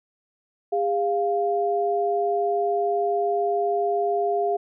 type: tone pair together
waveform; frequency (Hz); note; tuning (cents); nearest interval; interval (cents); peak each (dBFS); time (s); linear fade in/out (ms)
sine; 405.7 / 698.5; G#4 / F5; -41 / 0; major sixth; 941; -23 / -23; 0.72-4.57; 10
effects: none